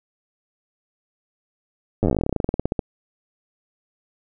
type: slowing click train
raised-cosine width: 2 ms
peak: -7 dBFS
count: 26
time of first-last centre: 2.03-2.792 s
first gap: 9 ms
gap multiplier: 1.09
effects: none